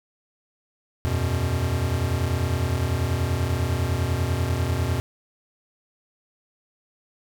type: chord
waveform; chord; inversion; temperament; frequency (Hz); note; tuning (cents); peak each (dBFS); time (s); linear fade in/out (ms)
square; E suspended second; none; equal; 82.41 / 92.5 / 123.47; E2 / F#2 / B2; 0 / 0 / 0; -27; 1.05-5; 0
effects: none